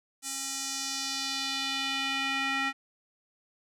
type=tone with band-pass filter sweep; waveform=square; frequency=271 Hz; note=C#4; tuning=39 cents flat; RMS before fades=-32 dBFS; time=0.22-2.73 s; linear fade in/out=50 ms; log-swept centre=8100 to 2000 Hz; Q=1.8; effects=none